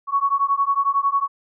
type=beating tone pair; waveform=sine; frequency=1108.7 / 1119.7 Hz; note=C#6 / C#6; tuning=0 / +17 cents; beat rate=11 Hz; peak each=-20 dBFS; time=0.07-1.28 s; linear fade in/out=50 ms; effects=none